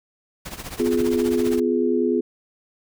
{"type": "noise with tremolo", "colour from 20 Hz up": "pink", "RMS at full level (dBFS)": -31, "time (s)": [0.45, 1.6], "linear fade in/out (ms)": 10, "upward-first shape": "triangle", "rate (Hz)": 15, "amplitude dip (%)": 85}
{"type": "chord", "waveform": "sine", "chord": "F diminished", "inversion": "second", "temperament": "just", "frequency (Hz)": [251.4, 349.2, 419.1], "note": ["Cb4", "F4", "Ab4"], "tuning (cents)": [31, 0, 16], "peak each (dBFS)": -22, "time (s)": [0.79, 2.21], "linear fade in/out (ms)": 10}
{"effects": []}